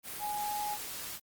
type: tone in noise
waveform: sine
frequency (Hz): 833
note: G#5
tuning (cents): +5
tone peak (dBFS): -33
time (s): 0.19-0.78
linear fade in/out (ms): 50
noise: white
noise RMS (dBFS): -41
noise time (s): 0.03-1.2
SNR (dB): +5
effects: Opus 32 kbps